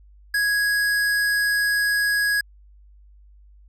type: tone with hard clipping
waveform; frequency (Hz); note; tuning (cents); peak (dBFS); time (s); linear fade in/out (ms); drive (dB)
sine; 1661.2; G#6; 0; -20; 0.34-2.41; 5; 16
effects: added 50 Hz sine -47 dBFS peak until 3.68 s